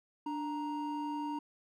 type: tone pair together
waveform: triangle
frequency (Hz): 294.7 / 935.6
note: D4 / A#5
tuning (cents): +6 / +6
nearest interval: octave + minor sixth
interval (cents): 2000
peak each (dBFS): -35 / -36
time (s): 0.26-1.39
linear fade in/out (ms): 5
effects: none